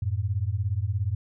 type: beating tone pair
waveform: sine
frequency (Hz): 91.1 / 108.1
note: F#2 / A2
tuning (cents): -26 / -30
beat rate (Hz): 17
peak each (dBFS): -27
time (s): 0.02-1.15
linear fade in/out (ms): 5
effects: none